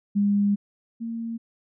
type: tone pair in turn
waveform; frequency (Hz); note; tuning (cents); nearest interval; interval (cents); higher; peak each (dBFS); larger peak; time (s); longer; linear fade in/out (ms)
sine; 202.9 / 229.4; G#3 / A#3; -40 / -28; major second; 212; second; -18 / -28; first; 0.15-0.56 / 1-1.38; first; 20
effects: none